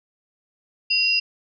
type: tone pair together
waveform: sine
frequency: 2752 / 4949 Hz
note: F7 / D#8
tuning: -26 / -10 cents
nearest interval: minor seventh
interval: 1016 cents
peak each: -20 dBFS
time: 0.9-1.2 s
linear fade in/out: 10 ms
effects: none